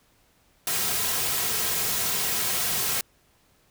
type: noise with comb filter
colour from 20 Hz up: white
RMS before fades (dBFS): -26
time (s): 0.67-3.01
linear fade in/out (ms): 2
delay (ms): 3.4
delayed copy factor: -0.5
effects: pink hiss -63 dBFS RMS until 3.7 s